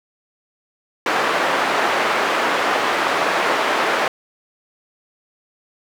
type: band-pass noise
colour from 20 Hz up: white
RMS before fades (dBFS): -19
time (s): 1.06-4.08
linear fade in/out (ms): 2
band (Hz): 370 to 1500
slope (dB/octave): 12
effects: none